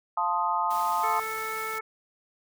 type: chord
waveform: sine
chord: F dominant seventh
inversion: none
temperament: equal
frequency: 698.5 / 880 / 1046.5 / 1244.5 Hz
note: F5 / A5 / C6 / Eb6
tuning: 0 / 0 / 0 / 0 cents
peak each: -33 / -27 / -30 / -29 dBFS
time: 0.17-1.2 s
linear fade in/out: 5 ms
type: noise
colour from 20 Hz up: white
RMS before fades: -42 dBFS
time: 0.7-1.79 s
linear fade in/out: 10 ms
type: harmonic tone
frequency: 440 Hz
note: A4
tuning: in tune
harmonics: 1 / 2 / 3 / 4 / 5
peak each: -38 / -40 / -33 / -42 / -36 dBFS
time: 1.03-1.81 s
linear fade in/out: 10 ms
effects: none

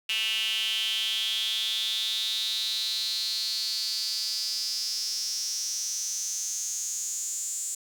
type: tone with high-pass filter sweep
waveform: sawtooth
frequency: 220 Hz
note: A3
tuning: in tune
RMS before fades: -30 dBFS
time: 0.09-7.75 s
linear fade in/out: 5 ms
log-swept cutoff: 2800 to 7400 Hz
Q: 8.4
effects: none

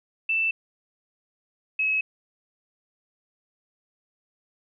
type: tone pair in turn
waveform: sine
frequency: 2656 / 2570 Hz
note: E7 / E7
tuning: +12 / -45 cents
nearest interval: minor second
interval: 57 cents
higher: first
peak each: -21 dBFS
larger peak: neither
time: 0.29-0.51 / 1.79-2.01 s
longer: neither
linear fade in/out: 5 ms
effects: none

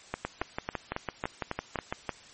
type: two click trains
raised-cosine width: 0.5 ms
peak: -15 / -15 dBFS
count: 7 / 12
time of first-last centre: 0.14-1.788 / 0.25-2.093 s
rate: 3.64 / 5.97 Hz
effects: white hiss -52 dBFS RMS until 2.33 s + MP3 32 kbps

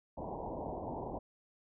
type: low-pass noise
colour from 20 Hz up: white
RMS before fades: -41 dBFS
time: 0.17-1.19 s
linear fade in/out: 10 ms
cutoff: 960 Hz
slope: 96 dB/octave
effects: none

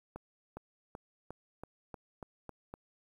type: accelerating click train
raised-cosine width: 1 ms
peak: -29 dBFS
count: 9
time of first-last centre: 0.16-2.74 s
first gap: 410 ms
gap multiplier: 0.93
effects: 10-bit

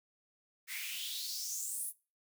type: noise with high-pass filter sweep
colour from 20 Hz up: white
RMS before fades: -40 dBFS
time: 0.67-1.93 s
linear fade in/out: 50 ms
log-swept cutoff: 1900 to 11000 Hz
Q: 4.9
effects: noise-tail reverb RT60 0.3 s tail -20 dB re dry

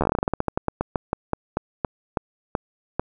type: slowing click train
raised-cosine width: 1 ms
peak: -7 dBFS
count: 25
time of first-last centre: 0.01-2.996 s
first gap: 12 ms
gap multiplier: 1.17
effects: none

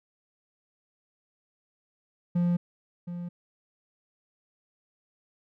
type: tone with echo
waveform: triangle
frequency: 174.61 Hz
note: F3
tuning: in tune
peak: -20 dBFS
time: 2.35-2.57 s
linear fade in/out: 10 ms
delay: 720 ms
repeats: 1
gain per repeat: -11 dB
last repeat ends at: 3.29 s
effects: none

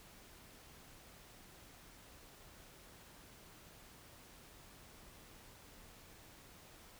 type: silence
effects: pink hiss -59 dBFS RMS until 6.99 s

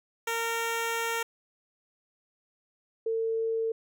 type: tone pair in turn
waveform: 10% pulse / sine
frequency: 460 / 450.3 Hz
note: A#4 / A4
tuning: -23 / +40 cents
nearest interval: unison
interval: 37 cents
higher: first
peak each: -20 / -26 dBFS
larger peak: first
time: 0.27-1.23 / 3.06-3.72 s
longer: first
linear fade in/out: 5 ms
effects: none

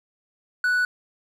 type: tone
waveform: triangle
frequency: 1480 Hz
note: F#6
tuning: in tune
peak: -17 dBFS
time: 0.64-0.85 s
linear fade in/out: 2 ms
effects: none

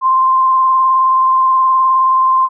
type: tone with vibrato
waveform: sine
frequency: 1046.5 Hz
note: C6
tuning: in tune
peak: -8 dBFS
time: 0.01-2.49 s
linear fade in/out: 50 ms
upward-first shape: sine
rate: 19 Hz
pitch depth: 17 cents each way
effects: none

